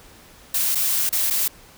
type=noise with dropouts; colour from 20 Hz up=blue; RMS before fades=-21 dBFS; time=0.54-1.48 s; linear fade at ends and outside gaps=5 ms; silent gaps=0.749-0.754 / 1.093-1.125 / 1.302-1.306 s; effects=pink hiss -48 dBFS RMS until 1.77 s